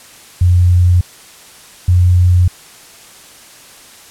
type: tone pair in turn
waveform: sine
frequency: 88.9 / 89.41 Hz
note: F2 / F2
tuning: +31 / +41 cents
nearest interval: unison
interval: 10 cents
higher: second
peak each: -6 dBFS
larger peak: neither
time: 0.41-1.01 / 1.88-2.48 s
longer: neither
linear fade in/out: 5 ms
effects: white hiss -39 dBFS RMS until 4.1 s + low-pass 11000 Hz 12 dB/octave